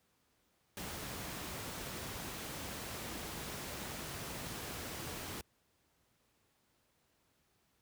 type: noise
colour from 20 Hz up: pink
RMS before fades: -43 dBFS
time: 0.77-5.41 s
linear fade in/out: 0 ms
effects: pink hiss -75 dBFS RMS until 7.81 s + high-pass 60 Hz 12 dB/octave